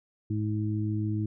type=harmonic tone; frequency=106.7 Hz; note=G#2; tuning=47 cents sharp; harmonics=1 / 2 / 3; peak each=-28 / -34 / -33 dBFS; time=0.3-1.26 s; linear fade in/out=5 ms; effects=none